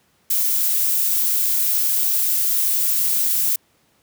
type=noise; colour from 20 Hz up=violet; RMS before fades=-19 dBFS; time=0.3-3.56 s; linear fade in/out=5 ms; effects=pink hiss -61 dBFS RMS until 4.02 s + high-pass 100 Hz 12 dB/octave